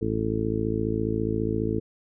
harmonic tone, 54.7 Hz, A1, 9 cents flat, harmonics 1 / 2 / 3 / 4 / 5 / 6 / 7 / 8, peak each -35 / -30 / -35 / -31 / -33 / -30 / -36 / -30 dBFS, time 0.01-1.8 s, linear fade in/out 10 ms, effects none

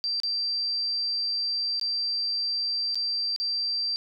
sine tone with dropouts, 4699 Hz, D8, in tune, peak -25 dBFS, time 0.04-3.96 s, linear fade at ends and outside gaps 0 ms, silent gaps 0.201-0.234 / 1.797-1.813 / 2.946-2.955 / 3.362-3.4 s, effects none

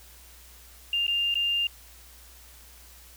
sine tone with dropouts, 2800 Hz, F7, 4 cents sharp, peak -23 dBFS, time 0.93-1.67 s, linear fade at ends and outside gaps 2 ms, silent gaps 1.067-1.079 / 1.342-1.354 s, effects added 60 Hz sine -52 dBFS peak until 3.16 s + white hiss -52 dBFS RMS until 3.16 s

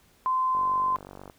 sine tone, 1033 Hz, C6, 22 cents flat, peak -22 dBFS, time 0.26-0.96 s, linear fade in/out 0 ms
click train, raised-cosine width 1 ms, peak -28 dBFS, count 37, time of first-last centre 0.55-1.298 s, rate 48.1 Hz
effects pink hiss -61 dBFS RMS until 1.38 s

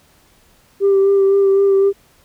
sine tone with vibrato, 393.2 Hz, G4, 5 cents sharp, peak -8 dBFS, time 0.8-1.93 s, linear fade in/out 50 ms, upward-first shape sine, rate 3.9 Hz, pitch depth 19 cents each way, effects tanh soft clip ceiling -7 dBFS + pink hiss -53 dBFS RMS until 2.24 s

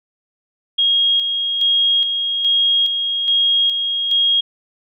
sine tone with tremolo, 3268 Hz, G#7, 29 cents flat, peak -12 dBFS, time 0.78-4.41 s, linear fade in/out 10 ms, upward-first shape square, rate 1.2 Hz, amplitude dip 45%, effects none

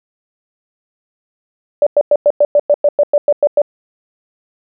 sine tone bursts, 584 Hz, D5, 10 cents flat, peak -6 dBFS, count 13, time 1.82-3.618 s, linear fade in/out 2 ms, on 46 ms, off 100 ms, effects none

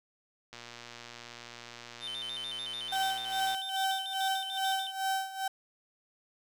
click train, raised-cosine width 0.2 ms, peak -28 dBFS, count 360, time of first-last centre 0.53-3.547 s, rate 119 Hz
triangle tone with vibrato, 3322 Hz, G#7, in tune, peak -35 dBFS, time 2-4.94 s, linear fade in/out 50 ms, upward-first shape square, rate 6.8 Hz, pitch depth 140 cents each way
35% pulse tone with tremolo, 770 Hz, G5, 31 cents flat, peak -26 dBFS, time 2.92-5.48 s, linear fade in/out 5 ms, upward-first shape sine, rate 2.4 Hz, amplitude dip 80%
effects none

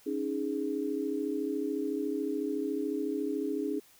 sine chord, C# suspended second, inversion none, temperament equal, 277.2 / 311.1 / 415.3 Hz, C#4 / D#4 / G#4, 0 / 0 / 0 cents, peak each -34 dBFS, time 0.06-3.8 s, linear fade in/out 10 ms, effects white hiss -60 dBFS RMS until 3.99 s

